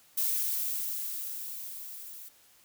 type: noise with level ramp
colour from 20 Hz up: violet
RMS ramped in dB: -28 to -46 dBFS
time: 0.17-2.29 s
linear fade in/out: 10 ms
effects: white hiss -61 dBFS RMS until 2.64 s